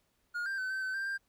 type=tone with pitch steps; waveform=triangle; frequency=1430 / 1582 / 1519 / 1545 / 1525 / 1579 / 1589 Hz; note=F6 / G6 / F#6 / G6 / G6 / G6 / G6; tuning=+41 / +15 / +45 / -26 / -48 / +12 / +23 cents; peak=-31 dBFS; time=0.34-1.18 s; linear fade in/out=20 ms; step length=120 ms; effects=pink hiss -75 dBFS RMS until 1.28 s